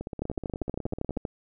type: two click trains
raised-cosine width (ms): 2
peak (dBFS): -16 / -21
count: 14 / 20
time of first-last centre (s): 0.22-1.252 / 0.01-1.169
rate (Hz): 12.6 / 16.4
effects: none